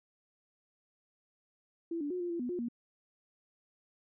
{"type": "tone with pitch steps", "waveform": "sine", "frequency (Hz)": [334.9, 289.8, 362.2, 350.2, 340.1, 246.2, 355.9, 237.1], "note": ["E4", "D4", "F#4", "F4", "F4", "B3", "F4", "A#3"], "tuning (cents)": [27, -23, -37, 5, -46, -5, 33, 30], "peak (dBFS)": -33, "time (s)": [1.91, 2.686], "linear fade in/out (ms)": 5, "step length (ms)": 97, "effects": []}